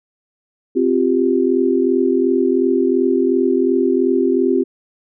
sine chord, C suspended fourth, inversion none, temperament equal, 261.6 / 349.2 / 392 Hz, C4 / F4 / G4, 0 / 0 / 0 cents, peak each -17 dBFS, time 0.75-4.64 s, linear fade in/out 20 ms, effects none

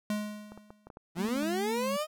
square tone with exponential decay, 210 Hz, G#3, 19 cents sharp, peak -28 dBFS, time 0.1-0.89 s, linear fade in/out 2 ms, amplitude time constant 170 ms
clicks, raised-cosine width 1 ms, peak -32 dBFS, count 11, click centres 0.52 / 0.576 / 0.705 / 0.87 / 0.902 / 0.971 / 1.17 / 1.25 / 1.287 / 1.364 / 1.43 s
30% pulse linear sweep, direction up, 160 to 630 Hz, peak -27 dBFS, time 1.15-2.07 s, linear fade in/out 50 ms
sine tone with vibrato, 217.4 Hz, A3, 21 cents flat, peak -34 dBFS, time 1.18-1.97 s, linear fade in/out 10 ms, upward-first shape sine, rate 2.3 Hz, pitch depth 110 cents each way
effects none

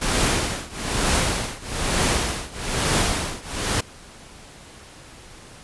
pink noise with tremolo, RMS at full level -19 dBFS, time 0.01-3.81 s, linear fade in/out 10 ms, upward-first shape triangle, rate 1.1 Hz, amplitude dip 95%, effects pink hiss -44 dBFS RMS until 5.63 s + resampled to 24000 Hz

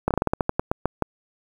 slowing click train, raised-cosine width 1 ms, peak -6 dBFS, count 13, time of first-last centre 0.08-1.023 s, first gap 27 ms, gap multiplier 1.18, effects 7-bit

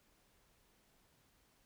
silence, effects pink hiss -72 dBFS RMS until 1.65 s

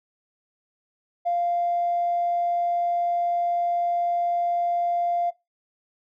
triangle tone with tanh clipping, 696 Hz, F5, 6 cents flat, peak -21 dBFS, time 1.25-5.31 s, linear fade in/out 20 ms, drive 4 dB, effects noise-tail reverb RT60 0.2 s tail -18 dB re dry

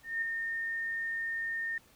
sine tone with ADSR envelope, 1826 Hz, A#6, 36 cents flat, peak -28 dBFS, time 0.03-1.78 s, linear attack 190 ms, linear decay 5 ms, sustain -4 dB, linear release 3 ms, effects pink hiss -62 dBFS RMS until 1.95 s

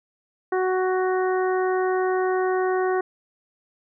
harmonic tone, 371.6 Hz, F#4, 7 cents sharp, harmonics 1 / 2 / 3 / 4 / 5, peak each -21 / -27 / -31 / -33 / -35 dBFS, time 0.52-3.01 s, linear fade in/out 5 ms, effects none

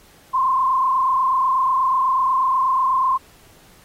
sine tone with frequency modulation, 1046.5 Hz, C6, in tune, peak -15 dBFS, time 0.33-3.18 s, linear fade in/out 20 ms, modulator 28.2 Hz, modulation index 1.3, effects pink hiss -51 dBFS RMS until 3.84 s + AAC 48 kbps

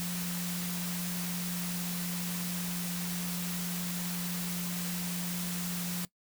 sine tone in noise, 176.8 Hz, F3, 22 cents sharp, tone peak -34 dBFS, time 0-6.05 s, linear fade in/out 0 ms, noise white, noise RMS -38 dBFS, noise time 0-6.05 s, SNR +1 dB, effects noise-tail reverb RT60 0.1 s tail -20 dB re dry

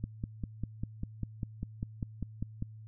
click train, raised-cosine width 5 ms, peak -22 dBFS, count 14, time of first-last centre 0.04-2.624 s, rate 5.03 Hz, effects added 109 Hz sine -46 dBFS peak until 2.87 s

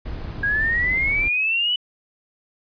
brown noise, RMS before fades -30 dBFS, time 0.05-1.29 s, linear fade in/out 10 ms
sine exponential sweep, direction up, 1623 to 3000 Hz, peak -18 dBFS, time 0.43-1.76 s, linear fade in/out 5 ms
effects resampled to 11025 Hz

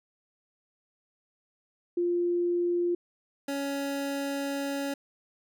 sine / 25% pulse tone pair in turn, 349.2 / 279.3 Hz, F4 / C#4, 0 / +13 cents, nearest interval major third, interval 387 cents, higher first, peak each -24 / -26 dBFS, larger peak first, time 1.97-2.95 / 3.48-4.94 s, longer second, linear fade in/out 5 ms, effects none

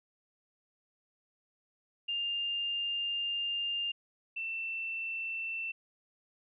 sine tone pair in turn, 2804 / 2679 Hz, F7 / E7, +6 / +27 cents, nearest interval minor second, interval 79 cents, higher first, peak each -31 / -34 dBFS, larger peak first, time 2.08-3.92 / 4.36-5.72 s, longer first, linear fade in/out 10 ms, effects none

